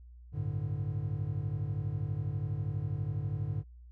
triangle chord, G suspended second, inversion none, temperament just, 98 / 110.25 / 147 Hz, G2 / A2 / D3, 0 / +4 / +2 cents, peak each -34 dBFS, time 0.32-3.64 s, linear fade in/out 50 ms, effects added 60 Hz sine -49 dBFS peak until 3.91 s

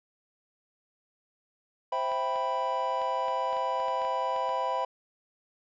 triangle chord, C major seventh, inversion none, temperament equal, 523.3 / 659.3 / 784 / 987.8 Hz, C5 / E5 / G5 / B5, 0 / 0 / 0 / 0 cents, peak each -32 / -33 / -32 / -28 dBFS, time 1.92-4.85 s, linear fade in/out 5 ms
clicks, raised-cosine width 0.3 ms, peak -29 dBFS, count 12, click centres 2.118 / 2.359 / 3.017 / 3.283 / 3.529 / 3.568 / 3.801 / 3.883 / 4.018 / 4.05 / 4.363 / 4.492 s
effects resampled to 16000 Hz

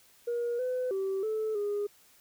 sine tone with pitch steps, 475.8 / 505 / 386.3 / 435.6 / 410.8 Hz, A#4 / B4 / G4 / A4 / G#4, +35 / +39 / -25 / -17 / -19 cents, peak -27 dBFS, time 0.27-1.87 s, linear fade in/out 10 ms, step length 320 ms, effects tanh soft clip ceiling -26 dBFS + white hiss -61 dBFS RMS until 2.2 s

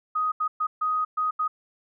sine tone bursts at uneven times, 1251 Hz, D#6, 9 cents sharp, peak -22 dBFS, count 6, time 0.15-0.32 / 0.4-0.48 / 0.6-0.67 / 0.81-1.05 / 1.17-1.31 / 1.39-1.48 s, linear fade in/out 10 ms, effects none

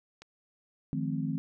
click, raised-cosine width 0.2 ms, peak -30 dBFS, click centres 0.22 s
sine chord, F dominant seventh, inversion third, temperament equal with one note detuned, 155.56 / 174.61 / 214.7 / 261.6 Hz, Eb3 / F3 / A3 / C4, 0 / 0 / -42 / 0 cents, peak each -33 / -37 / -36 / -34 dBFS, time 0.93-1.38 s, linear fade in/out 0 ms
effects none

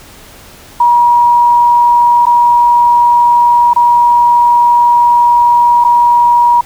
sine tone with dropouts, 957 Hz, A#5, 45 cents sharp, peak -4 dBFS, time 0.8-6.61 s, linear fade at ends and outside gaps 5 ms, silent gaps 2.256-2.266 / 3.734-3.761 / 5.841-5.847 s, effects pink hiss -36 dBFS RMS until 6.65 s

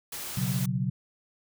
white noise, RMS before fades -37 dBFS, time 0.12-0.66 s, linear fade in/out 5 ms
sine chord, B suspended second, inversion none, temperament just, 123.47 / 138.9 / 185.21 Hz, B2 / C#3 / F#3, 0 / +4 / +2 cents, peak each -30 dBFS, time 0.37-0.9 s, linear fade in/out 5 ms
effects none

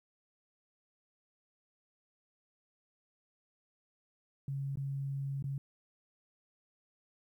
sine tone with dropouts, 138 Hz, C#3, 7 cents flat, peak -34 dBFS, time 4.48-5.58 s, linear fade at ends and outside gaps 2 ms, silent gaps 4.757-4.772 / 5.425-5.441 s, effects 12-bit

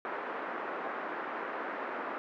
white band-pass noise, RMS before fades -38 dBFS, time 0.05-2.18 s, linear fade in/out 0 ms, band 270 to 1600 Hz, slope 24 dB/octave, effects none

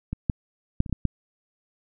clicks, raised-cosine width 5 ms, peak -16 / -9 / -7 / -22 / -24 / -11 / -9 dBFS, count 7, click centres 0.13 / 0.298 / 0.804 / 0.862 / 0.896 / 0.927 / 1.053 s, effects none

